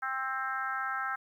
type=harmonic tone; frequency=264 Hz; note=C4; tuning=16 cents sharp; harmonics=3 / 4 / 5 / 6 / 7 / 8; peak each=-39 / -43 / -34 / -36 / -44 / -50 dBFS; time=0.02-1.16 s; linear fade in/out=10 ms; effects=11-bit